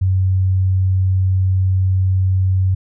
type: tone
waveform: sine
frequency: 94 Hz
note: F#2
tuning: 28 cents sharp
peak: -12 dBFS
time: 0.01-2.75 s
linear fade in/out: 10 ms
effects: none